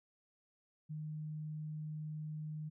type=tone; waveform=sine; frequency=153.6 Hz; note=D#3; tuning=22 cents flat; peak=-40 dBFS; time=0.89-2.7 s; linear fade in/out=20 ms; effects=none